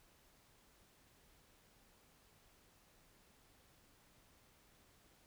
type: silence
effects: pink hiss -69 dBFS RMS until 5.26 s